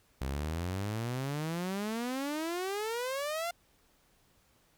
sawtooth exponential sweep, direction up, 64 to 704 Hz, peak -29 dBFS, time 0.21-3.51 s, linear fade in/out 5 ms, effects pink hiss -68 dBFS RMS until 4.77 s

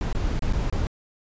brown noise with dropouts, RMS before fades -24 dBFS, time 0.01-0.87 s, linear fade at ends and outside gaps 1 ms, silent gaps 0.128-0.149 / 0.393-0.422 / 0.527-0.533 / 0.7-0.725 s, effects resampled to 16000 Hz

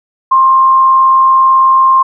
sine tone with frequency modulation, 1058 Hz, C6, 19 cents sharp, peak -4 dBFS, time 0.31-2.03 s, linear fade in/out 10 ms, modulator 81.8 Hz, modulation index 0.22, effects none

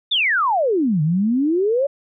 sine exponential two-way sweep, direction down then up, 3710 to 146.83 to 579 Hz, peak -15 dBFS, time 0.11-1.87 s, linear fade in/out 10 ms, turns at 1.02 s, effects none

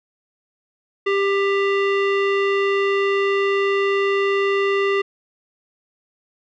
square tone with low-pass filter, 396.1 Hz, G4, 18 cents sharp, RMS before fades -19 dBFS, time 1.06-5.02 s, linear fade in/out 10 ms, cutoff 2500 Hz, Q 2.2, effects none

